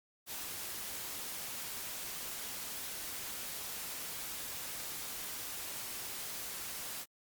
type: noise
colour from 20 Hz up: white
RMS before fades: -42 dBFS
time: 0.26-7.06 s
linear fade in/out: 50 ms
effects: Opus 48 kbps